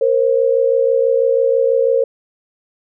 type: tone pair together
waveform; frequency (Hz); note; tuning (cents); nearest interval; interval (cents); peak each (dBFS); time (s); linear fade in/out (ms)
sine; 466.2 / 532.3; A#4 / C5; 0 / +30; major second; 230; -14; 0.01-2.04; 5
effects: none